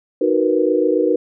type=chord; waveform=sine; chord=B major seventh; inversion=first; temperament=equal; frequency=311.1 / 370 / 466.2 / 493.9 Hz; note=D#4 / F#4 / A#4 / B4; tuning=0 / 0 / 0 / 0 cents; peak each=-19 dBFS; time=0.21-1.16 s; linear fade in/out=5 ms; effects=none